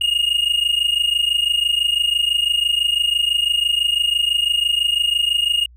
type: tone pair together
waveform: triangle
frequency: 2840 / 2866 Hz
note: F7 / F7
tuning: +28 / +44 cents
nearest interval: unison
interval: 16 cents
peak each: -17 dBFS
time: 0.01-5.66 s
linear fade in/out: 5 ms
effects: added 60 Hz sine -43 dBFS peak until 5.76 s